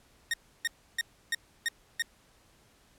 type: tone bursts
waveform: sawtooth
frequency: 1851 Hz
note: A#6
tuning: 13 cents flat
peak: -23 dBFS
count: 6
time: 0.31-2.022 s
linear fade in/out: 2 ms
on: 27 ms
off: 310 ms
effects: pink hiss -63 dBFS RMS until 2.98 s + low-pass 12000 Hz 12 dB/octave